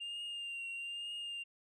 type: tone with vibrato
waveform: sine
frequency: 2796 Hz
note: F7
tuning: 1 cent sharp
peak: -37 dBFS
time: 0-1.44 s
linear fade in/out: 20 ms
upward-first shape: triangle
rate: 1.1 Hz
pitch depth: 34 cents each way
effects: tanh soft clip ceiling -39 dBFS